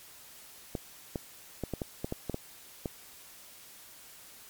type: clicks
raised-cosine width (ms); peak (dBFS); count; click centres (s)
2; -19; 10; 0.752 / 1.158 / 1.637 / 1.737 / 1.818 / 2.045 / 2.124 / 2.297 / 2.344 / 2.858
effects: white hiss -52 dBFS RMS until 4.49 s + MP3 96 kbps